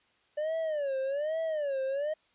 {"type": "tone with vibrato", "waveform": "triangle", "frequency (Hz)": 587, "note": "D5", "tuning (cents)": -1, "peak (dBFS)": -27, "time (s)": [0.37, 2.14], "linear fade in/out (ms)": 10, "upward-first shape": "sine", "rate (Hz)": 1.2, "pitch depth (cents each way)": 180, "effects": ["white hiss -68 dBFS RMS until 2.34 s", "resampled to 8000 Hz"]}